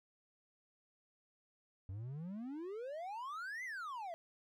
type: exponential two-way sweep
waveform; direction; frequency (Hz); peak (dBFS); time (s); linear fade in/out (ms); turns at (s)
triangle; up then down; 90.9 to 2100 to 644; -40; 1.89-4.14; 0; 3.64
effects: none